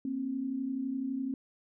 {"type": "tone pair together", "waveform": "sine", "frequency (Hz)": [236.5, 268.4], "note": ["A#3", "C4"], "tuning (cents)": [25, 44], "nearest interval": "major second", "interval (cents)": 219, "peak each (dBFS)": [-38, -32], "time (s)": [0.05, 1.34], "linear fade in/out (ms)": 2, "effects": []}